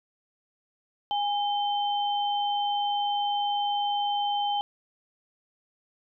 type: tone pair together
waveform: sine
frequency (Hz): 820 / 3094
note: G#5 / G7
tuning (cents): -22 / -23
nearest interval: octave + major seventh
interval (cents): 2299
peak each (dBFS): -25 / -32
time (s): 1.11-4.61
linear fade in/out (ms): 0
effects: none